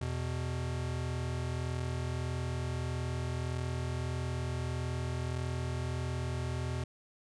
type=tone pair together; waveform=square; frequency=83.5 / 125.11 Hz; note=E2 / B2; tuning=+23 / +23 cents; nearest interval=perfect fifth; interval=700 cents; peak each=-37 / -36 dBFS; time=0.01-6.84 s; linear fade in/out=5 ms; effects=resampled to 22050 Hz